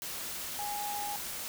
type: tone in noise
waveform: sine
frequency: 824 Hz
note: G#5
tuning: 14 cents flat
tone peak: -35 dBFS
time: 0.59-1.16 s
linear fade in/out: 0 ms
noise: white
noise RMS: -39 dBFS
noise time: 0.02-1.48 s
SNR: +1 dB
effects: none